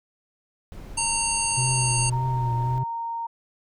brown noise, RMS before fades -38 dBFS, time 0.72-2.78 s, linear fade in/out 0 ms
harmonic tone, 918 Hz, A#5, 27 cents flat, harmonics 1 / 3 / 5 / 7 / 9 / 10, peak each -29 / -30 / -32 / -30 / -28 / -28 dBFS, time 0.97-2.1 s, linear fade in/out 10 ms
triangle tone with vibrato, 123.47 Hz, B2, in tune, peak -21 dBFS, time 1.57-2.84 s, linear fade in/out 10 ms, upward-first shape triangle, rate 1.8 Hz, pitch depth 64 cents each way
sine tone, 925 Hz, A#5, 14 cents flat, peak -27 dBFS, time 2.12-3.27 s, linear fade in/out 10 ms
effects none

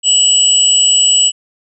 sine tone pair together, 2960 / 7875 Hz, F#7 / B8, 0 / -6 cents, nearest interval octave + perfect fourth, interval 1694 cents, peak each -10 dBFS, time 0.03-1.32 s, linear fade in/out 50 ms, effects none

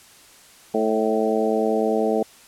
harmonic tone with a mistuned harmonic, 110 Hz, A2, in tune, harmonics 2 / 3 / 4 / 5 / 6 / 7, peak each -25 / -27 / -22 / -27 / -26 / -28 dBFS, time 0.74-2.23 s, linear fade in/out 5 ms, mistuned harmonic 6, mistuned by -17 cents, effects white hiss -49 dBFS RMS until 2.47 s + low-pass 11000 Hz 12 dB/octave

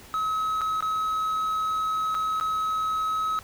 triangle tone with dropouts, 1281 Hz, E6, 50 cents flat, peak -22 dBFS, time 0.14-3.39 s, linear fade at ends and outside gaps 0 ms, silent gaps 0.61-0.616 / 0.806-0.825 / 2.145-2.15 / 2.399-2.41 s, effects pink hiss -48 dBFS RMS until 3.43 s

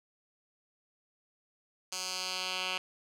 10% pulse tone with band-pass filter sweep, 185 Hz, F#3, in tune, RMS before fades -36 dBFS, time 1.92-2.78 s, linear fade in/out 2 ms, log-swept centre 6000 to 2900 Hz, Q 1.7, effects none

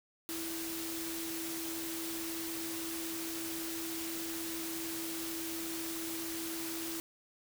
sine tone in noise, 329.6 Hz, E4, in tune, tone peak -40 dBFS, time 0.29-7 s, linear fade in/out 0 ms, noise white, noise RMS -41 dBFS, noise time 0.29-7 s, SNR -2 dB, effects none

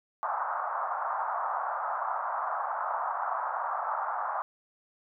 white band-pass noise, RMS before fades -32 dBFS, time 0.23-4.42 s, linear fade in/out 0 ms, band 670 to 1300 Hz, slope 48 dB/octave, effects none

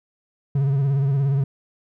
triangle tone with vibrato, 138 Hz, C#3, 7 cents flat, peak -15 dBFS, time 0.55-1.44 s, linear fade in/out 5 ms, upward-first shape sine, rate 17 Hz, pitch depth 64 cents each way, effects none

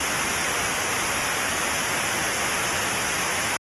pink noise with comb filter, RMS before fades -26 dBFS, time 0-3.57 s, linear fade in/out 5 ms, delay 0.24 ms, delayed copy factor -0.7, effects high-pass 80 Hz 12 dB/octave + AAC 32 kbps

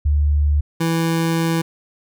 sine / 25% pulse tone pair in turn, 73.42 / 164.82 Hz, D2 / E3, 0 / 0 cents, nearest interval octave + major second, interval 1400 cents, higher second, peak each -13 dBFS, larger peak neither, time 0.05-0.61 / 0.8-1.62 s, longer second, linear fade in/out 10 ms, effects none

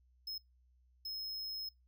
square tone bursts at uneven times, 5160 Hz, E8, 38 cents flat, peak -40 dBFS, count 2, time 0.27-0.38 / 1.05-1.69 s, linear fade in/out 5 ms, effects noise-tail reverb RT60 0.2 s tail -26 dB re dry + added 62 Hz sine -66 dBFS peak until 1.87 s

